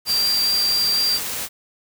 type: tone in noise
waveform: sine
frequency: 4724 Hz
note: D8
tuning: 9 cents sharp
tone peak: -17 dBFS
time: 0.06-1.2 s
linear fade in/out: 50 ms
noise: white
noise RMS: -27 dBFS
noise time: 0.05-1.49 s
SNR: +7 dB
effects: none